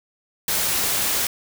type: noise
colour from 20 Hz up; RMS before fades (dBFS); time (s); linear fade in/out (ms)
white; -22; 0.48-1.27; 2
effects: none